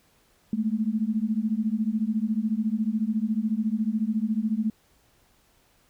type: beating tone pair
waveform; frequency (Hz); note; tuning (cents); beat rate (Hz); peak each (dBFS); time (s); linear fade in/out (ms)
sine; 211 / 225; G#3 / A3; +28 / +39; 14; -26; 0.53-4.7; 2
effects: pink hiss -63 dBFS RMS until 5.89 s